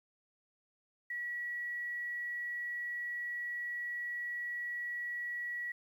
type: tone with quantisation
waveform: sine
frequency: 1930 Hz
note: B6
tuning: 40 cents flat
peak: -36 dBFS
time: 1.1-5.72 s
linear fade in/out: 5 ms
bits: 11
effects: none